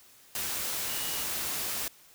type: tone in noise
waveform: sine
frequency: 2900 Hz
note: F#7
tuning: 35 cents flat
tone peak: -42 dBFS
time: 0.89-1.23 s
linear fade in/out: 2 ms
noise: white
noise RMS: -33 dBFS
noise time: 0.35-1.88 s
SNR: -12 dB
effects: white hiss -57 dBFS RMS until 2.14 s